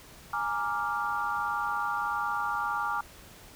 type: chord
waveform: sine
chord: Bb dominant seventh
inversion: third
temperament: equal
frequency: 830.6 / 932.3 / 1174.7 / 1396.9 Hz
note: Ab5 / Bb5 / D6 / F6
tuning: 0 / 0 / 0 / 0 cents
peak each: -34 / -35 / -32 / -33 dBFS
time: 0.33-3.01 s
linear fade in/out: 5 ms
effects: pink hiss -51 dBFS RMS until 3.55 s